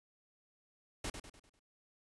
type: noise with echo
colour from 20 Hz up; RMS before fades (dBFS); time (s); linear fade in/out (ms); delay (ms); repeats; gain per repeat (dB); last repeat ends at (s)
pink; -39; 1.04-1.1; 5; 99; 5; -7; 1.595
effects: resampled to 24000 Hz